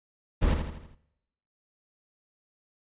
brown noise with echo, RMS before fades -22 dBFS, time 0.41-0.55 s, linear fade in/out 20 ms, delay 81 ms, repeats 5, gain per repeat -6 dB, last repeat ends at 0.955 s, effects noise-tail reverb RT60 0.9 s tail -20 dB re dry + resampled to 8000 Hz

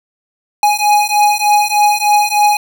square beating tone pair, 830.6 / 833.9 Hz, G#5 / G#5, 0 / +7 cents, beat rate 3.3 Hz, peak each -13 dBFS, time 0.63-2.57 s, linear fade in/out 2 ms, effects none

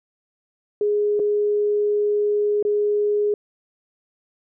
sine tone with dropouts, 415.3 Hz, G#4, in tune, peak -17 dBFS, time 0.81-3.34 s, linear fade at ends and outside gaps 2 ms, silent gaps 1.194-1.198 / 2.627-2.65 s, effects none

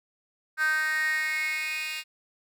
10% pulse tone with high-pass filter sweep, 310.5 Hz, D#4, 3 cents flat, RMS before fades -28 dBFS, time 0.57-2.04 s, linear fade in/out 50 ms, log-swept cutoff 1500 to 2800 Hz, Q 7.8, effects none

